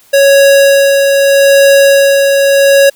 square tone with tremolo, 554.4 Hz, C#5, in tune, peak -3 dBFS, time 0.13-2.9 s, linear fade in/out 10 ms, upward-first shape sine, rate 0.8 Hz, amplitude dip 35%, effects white hiss -45 dBFS RMS until 2.95 s

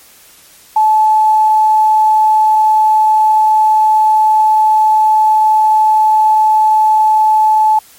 sine tone with quantisation, 865 Hz, A5, 30 cents flat, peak -6 dBFS, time 0.76-7.79 s, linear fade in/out 5 ms, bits 6, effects white hiss -42 dBFS RMS until 7.98 s + MP3 64 kbps

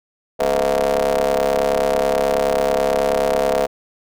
30% pulse ring-modulated tone, 69.3 Hz, C#2, in tune, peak -10 dBFS, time 0.39-3.67 s, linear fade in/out 20 ms, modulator 573 Hz, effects none

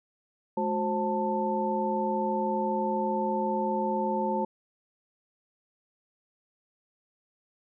sine tone cluster, 213.3 / 365.8 / 531 / 886 Hz, G#3 / F#4 / C5 / A5, +46 / -20 / +25 / +12 cents, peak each -31 / -33 / -32 / -29 dBFS, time 0.57-4.45 s, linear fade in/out 5 ms, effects none

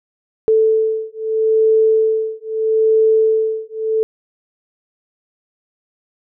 sine beating tone pair, 440 / 440.78 Hz, A4 / A4, 0 / +3 cents, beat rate 0.78 Hz, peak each -15 dBFS, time 0.48-4.03 s, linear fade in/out 0 ms, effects none

